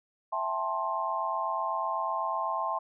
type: chord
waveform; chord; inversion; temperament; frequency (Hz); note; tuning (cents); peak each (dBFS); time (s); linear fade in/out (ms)
sine; A minor seventh; second; just; 660 / 792 / 880 / 1056; E5 / G5 / A5 / C6; +2 / +18 / 0 / +16; -35 / -37 / -34 / -31; 0.32-2.79; 10
effects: none